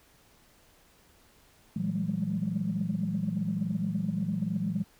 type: tone cluster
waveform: sine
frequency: 115.3 / 165.6 / 186.6 / 201.6 / 210.2 Hz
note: A#2 / E3 / F#3 / G3 / G#3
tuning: -19 / +8 / +15 / +49 / +21 cents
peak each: -38 / -32 / -32 / -35 / -34 dBFS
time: 1.76-4.84 s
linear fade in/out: 5 ms
effects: tanh soft clip ceiling -19 dBFS + pink hiss -61 dBFS RMS until 4.99 s